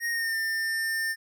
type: tone with pitch glide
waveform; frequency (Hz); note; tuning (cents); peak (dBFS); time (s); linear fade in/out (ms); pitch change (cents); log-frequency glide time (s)
square; 1864.7 to 1800.1; A#6 to A6; 0 to +39; -27; 0-1.16; 50; -61; 0.1-0.36
effects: none